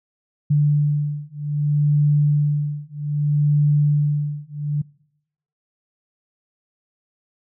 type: beating tone pair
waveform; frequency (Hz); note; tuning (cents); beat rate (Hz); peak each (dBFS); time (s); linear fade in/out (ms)
sine; 146.83 / 147.46; D3 / D3; 0 / +7; 0.63; -19; 0.5-4.82; 10
effects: noise-tail reverb RT60 0.8 s tail -25 dB re dry